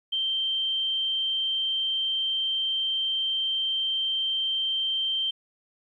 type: tone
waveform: sine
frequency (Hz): 3136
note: G7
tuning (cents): 0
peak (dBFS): -24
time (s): 0.12-5.31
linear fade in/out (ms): 10
effects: 11-bit